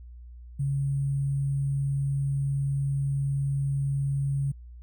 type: tone with sample-and-hold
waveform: sine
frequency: 138.59 Hz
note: C#3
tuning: in tune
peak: -24 dBFS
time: 0.59-4.52 s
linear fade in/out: 10 ms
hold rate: 8820 Hz
effects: added 60 Hz sine -42 dBFS peak until 4.82 s